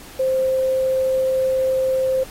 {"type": "tone with quantisation", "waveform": "sine", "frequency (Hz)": 523.3, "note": "C5", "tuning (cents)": 0, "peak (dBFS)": -16, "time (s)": [0.19, 2.24], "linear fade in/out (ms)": 10, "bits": 7, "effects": ["pink hiss -41 dBFS RMS until 2.3 s", "AAC 48 kbps"]}